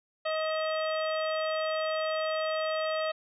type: harmonic tone with a mistuned harmonic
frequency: 630 Hz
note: D#5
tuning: 21 cents sharp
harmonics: 1 / 2 / 3 / 4 / 5 / 6 / 7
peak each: -29 / -35 / -39 / -41 / -43 / -45 / -46 dBFS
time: 0.25-3.12 s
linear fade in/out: 10 ms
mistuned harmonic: 4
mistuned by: +65 cents
effects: none